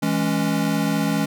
square chord, C# minor, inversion first, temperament equal with one note detuned, 163.3 / 207.7 / 277.2 Hz, E3 / G#3 / C#4, -16 / 0 / 0 cents, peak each -25 / -24 / -24 dBFS, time 0.02-1.26 s, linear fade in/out 10 ms, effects none

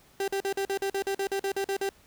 35% pulse tone bursts, 392.2 Hz, G4, 1 cent sharp, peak -25 dBFS, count 14, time 0.2-1.891 s, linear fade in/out 2 ms, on 79 ms, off 45 ms, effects pink hiss -59 dBFS RMS until 2.06 s

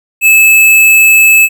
square tone, 2607 Hz, E7, 20 cents flat, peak -3 dBFS, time 0.21-1.49 s, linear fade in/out 50 ms, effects none

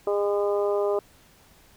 harmonic tone, 203.5 Hz, G#3, 35 cents flat, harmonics 2 / 3 / 4 / 5 / 6, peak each -23 / -27 / -35 / -36 / -37 dBFS, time 0.07-0.99 s, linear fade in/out 2 ms, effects pink hiss -56 dBFS RMS until 1.76 s

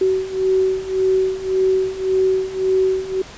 sine beating tone pair, 376.6 / 378.4 Hz, F#4 / F#4, +31 / +39 cents, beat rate 1.8 Hz, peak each -20 / -17 dBFS, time 0.01-3.22 s, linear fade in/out 5 ms, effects pink hiss -38 dBFS RMS until 3.37 s + resampled to 16000 Hz

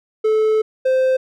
triangle tone pair in turn, 434.7 / 520.1 Hz, A4 / C5, -21 / -10 cents, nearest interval minor third, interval 311 cents, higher second, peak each -11 dBFS, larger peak neither, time 0.24-0.62 / 0.85-1.17 s, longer first, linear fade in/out 10 ms, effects none

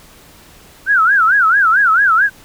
sine tone with vibrato, 1463 Hz, F#6, 20 cents flat, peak -8 dBFS, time 0.86-2.3 s, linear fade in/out 50 ms, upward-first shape sine, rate 4.5 Hz, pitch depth 230 cents each way, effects pink hiss -43 dBFS RMS until 2.44 s

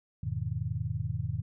sine chord, E major seventh, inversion none, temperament just, 82.41 / 103.01 / 123.61 / 154.51 Hz, E2 / G#2 / B2 / D#3, 0 / -14 / +2 / -12 cents, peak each -38 / -34 / -35 / -37 dBFS, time 0.23-1.42 s, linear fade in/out 5 ms, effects none

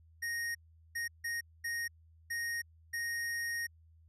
square tone bursts at uneven times, 1864.7 Hz, A#6, in tune, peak -35 dBFS, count 6, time 0.22-0.55 / 0.95-1.08 / 1.24-1.41 / 1.64-1.88 / 2.3-2.62 / 2.93-3.67 s, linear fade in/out 10 ms, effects added 81 Hz sine -59 dBFS peak until 4.08 s + resampled to 32000 Hz

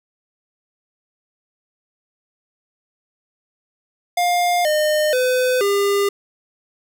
square tone with pitch steps, 706 / 609 / 506 / 401.9 Hz, F5 / D#5 / B4 / G4, +19 / -37 / +42 / +43 cents, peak -16 dBFS, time 4.17-6.09 s, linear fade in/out 5 ms, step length 480 ms, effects none

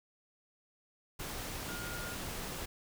sine tone in noise, 1421 Hz, F6, 30 cents sharp, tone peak -44 dBFS, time 1.68-2.15 s, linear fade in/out 10 ms, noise pink, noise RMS -41 dBFS, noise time 1.19-2.66 s, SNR -6 dB, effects none

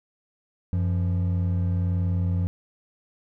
triangle tone pair together, 91.9 / 173.48 Hz, F#2 / F3, -11 / -11 cents, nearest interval major seventh, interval 1100 cents, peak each -20 / -27 dBFS, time 0.73-2.47 s, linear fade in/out 0 ms, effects none

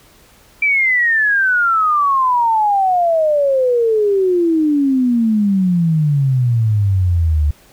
sine exponential sweep, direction down, 2349 to 72 Hz, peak -11 dBFS, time 0.62-7.51 s, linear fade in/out 5 ms, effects pink hiss -48 dBFS RMS until 7.72 s

